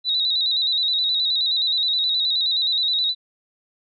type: tone with vibrato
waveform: sine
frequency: 3875 Hz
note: B7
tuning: 34 cents flat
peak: -18 dBFS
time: 0.04-3.15 s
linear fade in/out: 50 ms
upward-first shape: square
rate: 9.5 Hz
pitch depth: 47 cents each way
effects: none